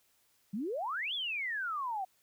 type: exponential two-way sweep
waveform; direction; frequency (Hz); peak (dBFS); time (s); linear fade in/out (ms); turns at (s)
sine; up then down; 184.4 to 3520 to 733; -33; 0.53-2.05; 10; 1.14
effects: white hiss -71 dBFS RMS until 2.22 s